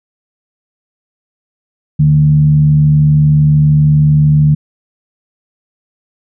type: tone with frequency modulation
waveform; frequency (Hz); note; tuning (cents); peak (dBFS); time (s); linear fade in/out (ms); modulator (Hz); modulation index
sine; 150; D3; +37; -5; 1.99-4.55; 10; 72.9; 0.35
effects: none